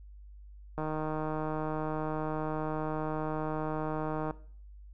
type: click train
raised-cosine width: 1 ms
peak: -21 dBFS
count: 548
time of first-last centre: 0.78-4.309 s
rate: 155 Hz
effects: noise-tail reverb RT60 0.5 s tail -18 dB re dry + added 50 Hz sine -47 dBFS peak until 4.93 s